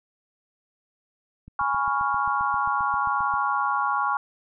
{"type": "click train", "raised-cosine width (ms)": 5, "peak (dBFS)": -31, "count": 15, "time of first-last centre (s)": [1.48, 3.339], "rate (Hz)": 7.53}
{"type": "chord", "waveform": "sine", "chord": "C# dominant seventh", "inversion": "second", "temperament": "equal", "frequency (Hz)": [830.6, 987.8, 1108.7, 1396.9], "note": ["G#5", "B5", "C#6", "E#6"], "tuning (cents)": [0, 0, 0, 0], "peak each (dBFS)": [-27, -30, -25, -28], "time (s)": [1.59, 4.17], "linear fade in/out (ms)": 2}
{"effects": []}